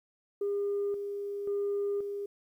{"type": "tone with tremolo", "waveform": "sine", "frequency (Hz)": 404.2, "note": "G#4", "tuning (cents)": -47, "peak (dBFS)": -27, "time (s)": [0.41, 2.26], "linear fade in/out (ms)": 5, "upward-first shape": "square", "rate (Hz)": 0.94, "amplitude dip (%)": 50, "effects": ["tanh soft clip ceiling -25 dBFS", "11-bit"]}